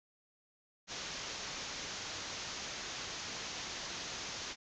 white low-pass noise, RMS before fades -43 dBFS, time 0.87-4.56 s, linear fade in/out 50 ms, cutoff 6800 Hz, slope 96 dB/octave, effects none

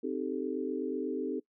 sine chord, A half-diminished seventh, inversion first, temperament equal with one note detuned, 261.6 / 309.9 / 392 / 440 Hz, C4 / Eb4 / G4 / A4, 0 / -7 / 0 / 0 cents, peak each -36 / -37 / -37 / -37 dBFS, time 0.03-1.4 s, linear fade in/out 10 ms, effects noise-tail reverb RT60 0.1 s tail -21 dB re dry

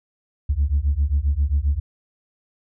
sine beating tone pair, 67.9 / 75.4 Hz, C#2 / D2, -35 / +46 cents, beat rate 7.5 Hz, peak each -19 dBFS, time 0.49-1.8 s, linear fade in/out 10 ms, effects tanh soft clip ceiling -12 dBFS

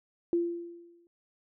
sine tone with exponential decay, 342.9 Hz, F4, 32 cents flat, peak -22 dBFS, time 0.33-1.07 s, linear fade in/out 1 ms, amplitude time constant 160 ms, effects none

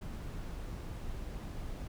brown noise, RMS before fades -41 dBFS, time 0.01-1.88 s, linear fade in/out 10 ms, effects none

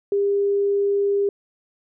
sine tone, 401.6 Hz, G4, 42 cents sharp, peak -17 dBFS, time 0.12-1.29 s, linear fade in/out 2 ms, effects none

